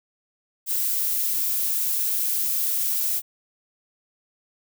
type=noise; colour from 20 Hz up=violet; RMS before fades=-24 dBFS; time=0.66-3.22 s; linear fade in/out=50 ms; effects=none